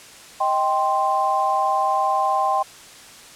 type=chord; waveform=sine; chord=C minor; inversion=first; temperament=just; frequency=627.9 / 784.9 / 1046.5 Hz; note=Eb5 / G5 / C6; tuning=+16 / +2 / 0 cents; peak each=-26 / -20 / -21 dBFS; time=0.4-2.63 s; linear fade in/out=10 ms; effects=white hiss -43 dBFS RMS until 3.35 s + low-pass 9000 Hz 12 dB/octave